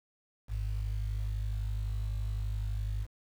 sine tone pair together, 51.99 / 103.83 Hz, G#1 / G#2, +3 / 0 cents, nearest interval octave, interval 1197 cents, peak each -32 / -36 dBFS, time 0.48-3.07 s, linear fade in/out 50 ms, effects 9-bit

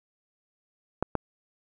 clicks, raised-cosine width 1 ms, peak -11 dBFS, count 2, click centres 1.026 / 1.153 s, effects none

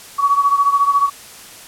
sine beating tone pair, 1126 / 1140 Hz, C#6 / C#6, +27 / +48 cents, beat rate 14 Hz, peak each -13 / -17 dBFS, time 0.18-1.1 s, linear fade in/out 20 ms, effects white hiss -38 dBFS RMS until 1.67 s + low-pass 12000 Hz 12 dB/octave

